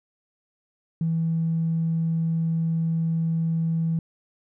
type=tone with tanh clipping; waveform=triangle; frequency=163.8 Hz; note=E3; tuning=11 cents flat; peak=-21 dBFS; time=1.01-3.99 s; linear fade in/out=2 ms; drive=4 dB; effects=none